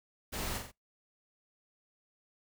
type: noise with echo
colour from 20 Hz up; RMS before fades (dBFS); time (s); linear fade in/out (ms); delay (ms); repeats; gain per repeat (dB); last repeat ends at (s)
pink; -38; 0.32-0.59; 20; 43; 3; -5; 0.719
effects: noise-tail reverb RT60 0.2 s tail -26 dB re dry